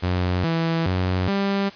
sawtooth tone with pitch steps, 90.4 / 164.8 / 92.1 / 197.9 Hz, F#2 / E3 / F#2 / G3, -40 / 0 / -7 / +17 cents, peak -16 dBFS, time 0.02-1.7 s, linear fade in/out 20 ms, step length 420 ms, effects white hiss -43 dBFS RMS until 1.75 s + resampled to 11025 Hz

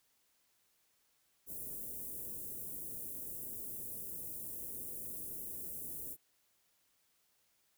white band-stop noise, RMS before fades -44 dBFS, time 1.46-6.17 s, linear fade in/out 50 ms, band 480 to 10000 Hz, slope 24 dB/octave, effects white hiss -75 dBFS RMS until 7.77 s

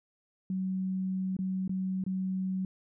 sine tone with dropouts, 188 Hz, F#3, 28 cents sharp, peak -29 dBFS, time 0.5-2.65 s, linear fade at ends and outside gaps 2 ms, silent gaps 1.367-1.389 / 1.678-1.694 / 2.039-2.064 s, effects none

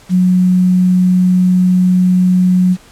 sine tone with quantisation, 182.5 Hz, F#3, 24 cents flat, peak -7 dBFS, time 0.09-2.77 s, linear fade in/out 50 ms, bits 6, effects pink hiss -43 dBFS RMS until 2.91 s + low-pass 11000 Hz 12 dB/octave

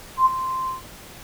sine tone with ADSR envelope, 1043 Hz, C6, 6 cents flat, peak -10 dBFS, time 0.17-0.82 s, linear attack 85 ms, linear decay 27 ms, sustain -13 dB, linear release 140 ms, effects pink hiss -42 dBFS RMS until 1.23 s

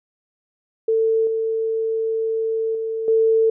sine tone with level steps, 446.7 Hz, A4, 26 cents sharp, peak -15 / -19 / -22 / -13 dBFS, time 0.88-3.5 s, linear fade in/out 5 ms, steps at 1.27 / 2.75 / 3.08 s, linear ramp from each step 2 ms, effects none

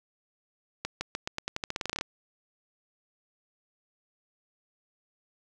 accelerating click train, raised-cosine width 0.2 ms, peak -14 dBFS, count 17, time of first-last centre 0.85-2.011 s, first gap 160 ms, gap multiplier 0.88, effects none

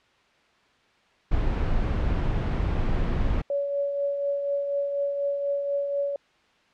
brown noise, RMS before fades -24 dBFS, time 1.31-3.42 s, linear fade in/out 10 ms
sine tone with tremolo, 565 Hz, C#5, 33 cents sharp, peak -22 dBFS, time 3.5-6.16 s, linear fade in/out 2 ms, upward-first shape triangle, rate 4.1 Hz, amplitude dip 45%
effects white hiss -61 dBFS RMS until 6.73 s + low-pass 3000 Hz 12 dB/octave

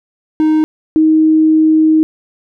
triangle / sine tone pair in turn, 311.1 / 314.4 Hz, D#4 / D#4, 0 / +18 cents, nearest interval unison, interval 18 cents, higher second, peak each -6 dBFS, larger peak neither, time 0.4-0.64 / 0.96-2.03 s, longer second, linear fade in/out 0 ms, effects none

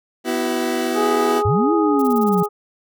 30% pulse chord, B suspended fourth, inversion none, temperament equal with one note detuned, 246.9 / 329.6 / 379.1 Hz, B3 / E4 / F#4, 0 / 0 / +42 cents, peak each -21 dBFS, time 0.24-1.43 s, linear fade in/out 50 ms
harmonic tone, 415.3 Hz, G#4, in tune, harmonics 1 / 2 / 3, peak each -19 / -23 / -23 dBFS, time 0.94-2.49 s, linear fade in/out 50 ms
sine linear two-way sweep, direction up then down, 82.8 to 338.7 to 171 Hz, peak -16 dBFS, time 1.45-2.43 s, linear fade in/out 5 ms, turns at 1.73 s
violet noise bursts, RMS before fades -34 dBFS, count 9, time 1.99-2.46 s, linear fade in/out 5 ms, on 30 ms, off 25 ms
effects none

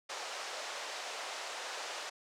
pink band-pass noise, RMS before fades -42 dBFS, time 0.09-2.1 s, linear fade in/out 10 ms, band 520 to 7200 Hz, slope 24 dB/octave, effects none

